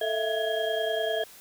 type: tone cluster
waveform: sine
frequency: 441.3 / 647 / 677 / 1674 / 3234 Hz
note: A4 / E5 / E5 / G#6 / G#7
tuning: +5 / -32 / +46 / +13 / -47 cents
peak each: -31 / -29 / -32 / -35 / -35 dBFS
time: 0.01-1.24 s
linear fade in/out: 5 ms
effects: white hiss -50 dBFS RMS until 1.4 s